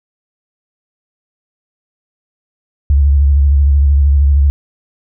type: tone with vibrato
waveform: sine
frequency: 70.5 Hz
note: C#2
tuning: 30 cents sharp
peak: -6 dBFS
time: 2.9-4.5 s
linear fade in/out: 0 ms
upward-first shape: square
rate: 13 Hz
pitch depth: 51 cents each way
effects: none